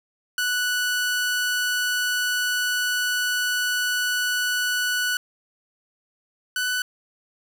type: tone pair in turn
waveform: sawtooth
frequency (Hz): 1480 / 1492.9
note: F#6 / F#6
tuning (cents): 0 / +15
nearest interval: unison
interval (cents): 15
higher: second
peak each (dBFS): -18 / -19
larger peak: first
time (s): 0.38-5.17 / 6.56-6.82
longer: first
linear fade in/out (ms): 2
effects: none